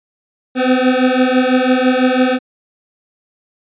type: beating tone pair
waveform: 25% pulse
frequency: 252.2 / 258.2 Hz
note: B3 / C4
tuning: +36 / -23 cents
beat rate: 6 Hz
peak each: -10 dBFS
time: 0.55-2.39 s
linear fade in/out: 50 ms
effects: resampled to 8000 Hz